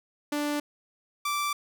sawtooth tone pair in turn, 293.7 / 1168.4 Hz, D4 / D6, 0 / -9 cents, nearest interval 2 octaves, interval 2391 cents, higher second, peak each -23 dBFS, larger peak neither, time 0.32-0.6 / 1.25-1.53 s, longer neither, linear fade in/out 5 ms, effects none

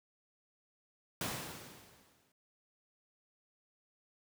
pink noise with exponential decay, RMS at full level -35 dBFS, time 1.21-2.32 s, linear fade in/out 2 ms, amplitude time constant 240 ms, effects high-pass 100 Hz 12 dB/octave

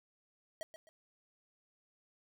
square tone with echo, 640 Hz, D#5, 49 cents sharp, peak -40 dBFS, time 0.61-0.63 s, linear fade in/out 0 ms, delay 130 ms, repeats 2, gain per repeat -10 dB, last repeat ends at 0.89 s, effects none

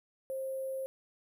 sine tone with sample-and-hold, 531 Hz, C5, 25 cents sharp, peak -34 dBFS, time 0.3-0.86 s, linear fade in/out 0 ms, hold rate 11025 Hz, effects none

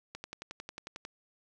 click train, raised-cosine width 0.2 ms, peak -24 dBFS, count 11, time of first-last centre 0.15-1.051 s, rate 11.1 Hz, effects none

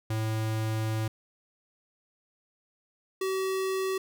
square tone pair in turn, 110 / 380.8 Hz, A2 / F#4, 0 / +50 cents, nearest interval octave + major sixth, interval 2150 cents, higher second, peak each -28 dBFS, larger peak neither, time 0.1-1.08 / 3.21-3.98 s, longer first, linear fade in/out 5 ms, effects none

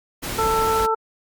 pink noise, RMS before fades -28 dBFS, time 0.22-0.87 s, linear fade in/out 20 ms
harmonic tone, 443.7 Hz, A4, 14 cents sharp, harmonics 1 / 2 / 3, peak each -22 / -22 / -22 dBFS, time 0.38-0.95 s, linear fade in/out 10 ms
effects Opus 48 kbps

